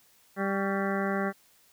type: harmonic tone with a mistuned harmonic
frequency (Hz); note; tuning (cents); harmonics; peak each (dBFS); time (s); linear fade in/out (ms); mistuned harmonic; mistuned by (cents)
196.5; G3; +4; 1 / 2 / 3 / 4 / 6 / 7 / 8 / 9 / 10; -30 / -33 / -35 / -36 / -38 / -38 / -39 / -40 / -40; 0.36-1.33; 50; 6; -66
effects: white hiss -62 dBFS RMS until 1.72 s